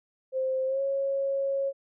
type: tone with pitch glide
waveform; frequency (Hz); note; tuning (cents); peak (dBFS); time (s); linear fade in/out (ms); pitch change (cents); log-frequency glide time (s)
sine; 523.3 to 548.4; C5 to C#5; 0 to -19; -25; 0.32-1.73; 50; +81; 0.66-0.81
effects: none